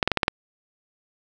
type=clicks; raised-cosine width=0.3 ms; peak=-3 dBFS; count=6; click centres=0.028 / 0.076 / 0.117 / 0.173 / 0.232 / 0.281 s; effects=none